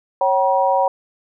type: tone cluster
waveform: sine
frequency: 549 / 766 / 957 Hz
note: C#5 / G5 / A#5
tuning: -17 / -40 / +45 cents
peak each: -18 dBFS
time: 0.21-0.88 s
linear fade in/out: 2 ms
effects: none